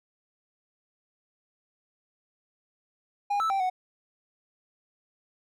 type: tone with pitch steps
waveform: triangle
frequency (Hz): 814 / 1315 / 781 / 740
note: G#5 / E6 / G5 / F#5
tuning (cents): -35 / -5 / -7 / 0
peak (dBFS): -22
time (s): 3.3-3.7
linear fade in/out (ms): 10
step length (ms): 100
effects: none